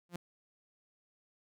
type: tone with exponential growth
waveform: sawtooth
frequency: 174.61 Hz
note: F3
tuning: in tune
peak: -32 dBFS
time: 0.09-0.16 s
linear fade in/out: 2 ms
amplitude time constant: 15 ms
effects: none